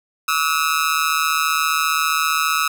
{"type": "tone with amplitude modulation", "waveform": "sawtooth", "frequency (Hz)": 1292, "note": "E6", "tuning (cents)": -35, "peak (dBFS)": -9, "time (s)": [0.28, 2.68], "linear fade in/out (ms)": 5, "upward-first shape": "sine", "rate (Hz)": 155, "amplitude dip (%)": 95, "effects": []}